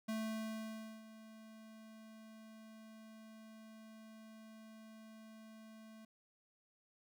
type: tone with ADSR envelope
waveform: square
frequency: 220 Hz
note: A3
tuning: in tune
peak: -38 dBFS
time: 0.08-6.05 s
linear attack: 11 ms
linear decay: 930 ms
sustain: -17 dB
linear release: 4 ms
effects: none